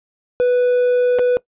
triangle tone with dropouts, 493.9 Hz, B4, in tune, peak -10 dBFS, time 0.4-1.37 s, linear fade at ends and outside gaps 0 ms, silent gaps 1.187-1.193 s, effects noise-tail reverb RT60 0.1 s tail -19 dB re dry + resampled to 8000 Hz

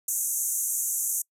pink band-pass noise, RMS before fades -28 dBFS, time 0.08-1.22 s, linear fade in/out 5 ms, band 6200 to 14000 Hz, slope 96 dB/octave, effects noise-tail reverb RT60 0.1 s tail -26 dB re dry

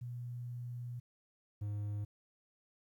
sine / triangle tone pair in turn, 121.6 / 103.4 Hz, B2 / G#2, -26 / -7 cents, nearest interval minor third, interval 281 cents, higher first, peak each -40 / -34 dBFS, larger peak second, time 0.01-1 / 1.61-2.05 s, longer first, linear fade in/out 10 ms, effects 12-bit

